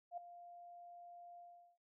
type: tone with ADSR envelope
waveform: sine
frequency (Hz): 698.5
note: F5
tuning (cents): 0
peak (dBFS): -40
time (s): 0.11-1.78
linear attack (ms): 64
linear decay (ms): 5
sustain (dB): -13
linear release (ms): 400
effects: none